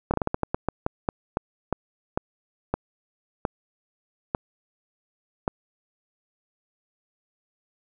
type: slowing click train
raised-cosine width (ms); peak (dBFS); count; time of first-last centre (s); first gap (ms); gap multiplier
1; -9; 18; 0.11-5.479; 28; 1.26
effects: none

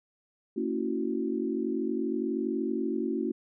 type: chord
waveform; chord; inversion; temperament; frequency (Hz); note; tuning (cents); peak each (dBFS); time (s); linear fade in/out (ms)
sine; F# dominant seventh; first; equal with one note detuned; 228.5 / 277.2 / 329.6 / 370; A#3 / C#4 / E4 / F#4; -34 / 0 / 0 / 0; -33; 0.56-3.32; 10
effects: none

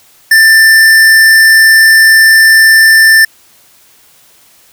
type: tone with hard clipping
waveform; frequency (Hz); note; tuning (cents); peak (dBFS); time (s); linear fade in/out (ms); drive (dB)
sine; 1779; A6; +19; -3; 0.31-3.25; 5; 16
effects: white hiss -44 dBFS RMS until 4.72 s

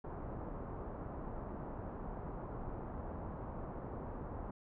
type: low-pass noise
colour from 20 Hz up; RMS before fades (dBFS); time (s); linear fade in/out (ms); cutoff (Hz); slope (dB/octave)
pink; -44; 0.04-4.51; 5; 1100; 24
effects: none

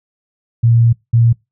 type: tone bursts at uneven times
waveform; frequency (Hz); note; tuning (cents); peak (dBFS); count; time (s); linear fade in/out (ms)
sine; 116.54; A#2; 0; -7; 2; 0.63-0.93 / 1.13-1.33; 10
effects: noise-tail reverb RT60 0.2 s tail -24 dB re dry

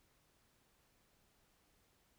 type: silence
effects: pink hiss -74 dBFS RMS until 2.18 s

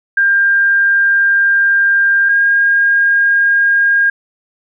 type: tone pair in turn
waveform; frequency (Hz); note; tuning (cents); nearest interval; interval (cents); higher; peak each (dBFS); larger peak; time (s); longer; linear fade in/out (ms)
sine; 1598 / 1619.4; G6 / G#6; +33 / -44; unison; 23; second; -8; neither; 0.17-2.29 / 2.29-4.1; first; 5
effects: none

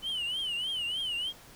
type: tone with vibrato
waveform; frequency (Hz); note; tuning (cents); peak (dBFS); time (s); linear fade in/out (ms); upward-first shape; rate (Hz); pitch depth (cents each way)
sine; 2990; F#7; +17; -28; 0.02-1.33; 50; triangle; 3.3; 150
effects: tanh soft clip ceiling -29 dBFS + pink hiss -53 dBFS RMS until 1.55 s

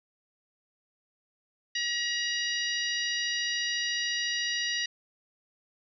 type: harmonic tone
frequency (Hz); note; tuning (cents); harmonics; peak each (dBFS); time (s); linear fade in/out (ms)
954; A#5; +40; 2 / 3 / 4 / 5 / 6; -32 / -34 / -35 / -36 / -37; 1.75-4.86; 5
effects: none

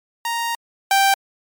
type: tone pair in turn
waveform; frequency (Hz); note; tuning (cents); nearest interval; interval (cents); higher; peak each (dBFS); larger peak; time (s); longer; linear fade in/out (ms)
sawtooth; 932.3 / 784; A#5 / G5; 0 / 0; minor third; 300; first; -17 / -9; second; 0.25-0.55 / 0.91-1.14; first; 2
effects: MP3 96 kbps

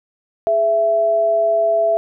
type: tone pair together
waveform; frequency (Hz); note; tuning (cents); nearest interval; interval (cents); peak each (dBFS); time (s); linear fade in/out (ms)
sine; 418.9 / 665; G#4 / E5; +15 / +15; minor sixth; 800; -24 / -13; 0.47-1.97; 0
effects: none

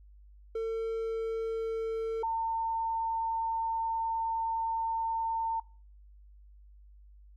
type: tone pair in turn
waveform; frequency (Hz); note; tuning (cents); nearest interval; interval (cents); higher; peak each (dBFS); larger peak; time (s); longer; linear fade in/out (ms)
triangle / sine; 449.9 / 904.8; A4 / A5; +39 / +48; octave; 1209; second; -28; neither; 0.55-2.23 / 2.23-5.6; second; 5
effects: noise-tail reverb RT60 0.4 s tail -22 dB re dry + added 50 Hz sine -52 dBFS peak until 7.36 s

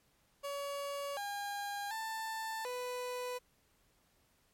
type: tone with pitch steps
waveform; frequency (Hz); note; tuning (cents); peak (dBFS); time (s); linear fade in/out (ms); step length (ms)
30% pulse; 565 / 810 / 888 / 496.6; C#5 / G#5 / A5 / B4; +33 / -43 / +16 / +9; -35; 0.43-3.39; 20; 740
effects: pink hiss -72 dBFS RMS until 4.53 s + MP3 64 kbps

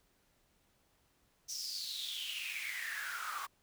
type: noise with high-pass filter sweep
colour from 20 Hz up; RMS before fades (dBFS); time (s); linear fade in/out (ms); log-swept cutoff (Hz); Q
pink; -41; 1.48-3.47; 20; 5800 to 1100; 8.8
effects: pink hiss -73 dBFS RMS until 3.62 s

